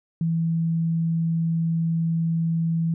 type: tone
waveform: sine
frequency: 164.81 Hz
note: E3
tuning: in tune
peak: -20 dBFS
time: 0.21-2.94 s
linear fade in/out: 2 ms
effects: none